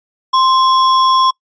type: tone with sample-and-hold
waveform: sine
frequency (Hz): 1046.5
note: C6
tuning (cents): 0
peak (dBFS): -8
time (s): 0.33-1.31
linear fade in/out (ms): 10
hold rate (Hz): 4410
effects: noise-tail reverb RT60 0.1 s tail -24 dB re dry + resampled to 16000 Hz